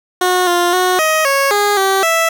15% pulse tone with pitch steps, 363.9 / 350.5 / 366.1 / 629 / 551 / 410.7 / 386.8 / 659 Hz, F#4 / F4 / F#4 / D#5 / C#5 / G#4 / G4 / E5, -29 / +6 / -18 / +19 / -11 / -19 / -23 / -1 cents, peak -5 dBFS, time 0.21-2.29 s, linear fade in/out 5 ms, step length 260 ms, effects none

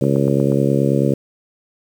harmonic tone, 69.3 Hz, C#2, in tune, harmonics 2 / 3 / 4 / 5 / 6 / 7 / 8, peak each -18 / -20 / -21 / -22 / -23 / -23 / -24 dBFS, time 0.01-1.14 s, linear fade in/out 5 ms
click train, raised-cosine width 1 ms, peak -19 dBFS, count 5, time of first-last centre 0.04-0.521 s, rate 8.32 Hz
effects 7-bit

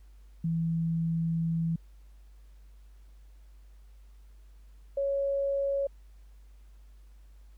sine tone pair in turn, 164.81 / 555.4 Hz, E3 / C#5, 0 / +3 cents, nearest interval octave + major sixth, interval 2103 cents, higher second, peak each -26 / -26 dBFS, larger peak neither, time 0.44-1.76 / 4.97-5.87 s, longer first, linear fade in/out 5 ms, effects added 50 Hz sine -50 dBFS peak until 7.57 s + pink hiss -70 dBFS RMS until 7.57 s

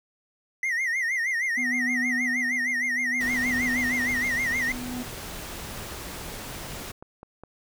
triangle tone with vibrato, 1975.5 Hz, B6, in tune, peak -22 dBFS, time 0.63-4.72 s, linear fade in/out 2 ms, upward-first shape sine, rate 6.4 Hz, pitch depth 140 cents each way
triangle tone with tremolo, 247.9 Hz, B3, 7 cents sharp, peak -26 dBFS, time 1.57-5.03 s, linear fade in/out 10 ms, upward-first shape sine, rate 0.6 Hz, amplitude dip 70%
pink noise, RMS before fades -37 dBFS, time 3.2-6.92 s, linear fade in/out 10 ms
click train, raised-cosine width 1 ms, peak -28 dBFS, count 4, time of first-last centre 6.82-7.436 s, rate 4.87 Hz
effects none

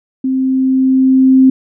sine tone with level ramp, 262.3 Hz, C4, 4 cents sharp, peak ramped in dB -12 to -3 dBFS, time 0.24-1.5 s, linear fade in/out 5 ms, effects none

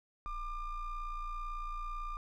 triangle ring-modulated tone, 611 Hz, D#5, 32 cents flat, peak -32 dBFS, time 0.26-2.17 s, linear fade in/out 0 ms, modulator 582 Hz, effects none

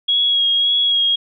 sine tone with vibrato, 3308 Hz, G#7, 8 cents flat, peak -13 dBFS, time 0.08-1.16 s, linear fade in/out 10 ms, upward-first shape sine, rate 1.8 Hz, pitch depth 22 cents each way, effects none

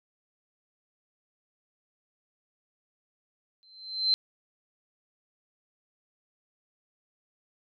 sine tone with exponential growth, 4100 Hz, C8, 36 cents flat, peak -18 dBFS, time 3.63-4.14 s, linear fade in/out 0 ms, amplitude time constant 110 ms, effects none

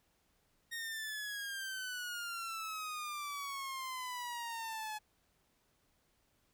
sawtooth exponential sweep, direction down, 1864.7 to 848 Hz, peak -36 dBFS, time 0.71-4.99 s, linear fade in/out 20 ms, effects pink hiss -75 dBFS RMS until 6.53 s

